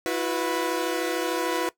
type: chord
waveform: sawtooth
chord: E suspended second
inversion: none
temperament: equal with one note detuned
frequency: 329.6 / 363 / 493.9 Hz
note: E4 / F#4 / B4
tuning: 0 / -33 / 0 cents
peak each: -25 dBFS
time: 0.06-1.69 s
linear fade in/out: 0 ms
effects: noise-tail reverb RT60 0.1 s tail -18 dB re dry